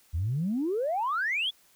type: exponential sweep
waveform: sine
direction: up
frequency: 74.8 to 3520 Hz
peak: -25 dBFS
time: 0.13-1.51 s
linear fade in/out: 20 ms
effects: tanh soft clip ceiling -21 dBFS + white hiss -62 dBFS RMS until 1.75 s